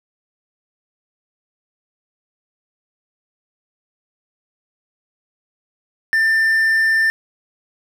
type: tone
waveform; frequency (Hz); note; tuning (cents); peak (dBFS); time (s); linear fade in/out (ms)
triangle; 1788; A6; +27; -11; 6.13-7.1; 0
effects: none